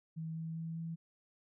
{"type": "tone with pitch steps", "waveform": "sine", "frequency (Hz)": [161.1, 162.31, 163.54, 164.77], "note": ["E3", "E3", "E3", "E3"], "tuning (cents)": [-39, -27, -13, 0], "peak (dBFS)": -38, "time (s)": [0.16, 0.96], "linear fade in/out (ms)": 20, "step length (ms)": 200, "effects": []}